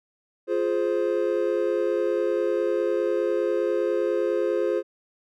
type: chord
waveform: triangle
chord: F minor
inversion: none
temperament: just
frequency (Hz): 349.2 / 419.1 / 523.8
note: F4 / Ab4 / C5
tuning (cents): 0 / +16 / +2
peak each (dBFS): -24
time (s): 0.47-4.83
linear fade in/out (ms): 50
effects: none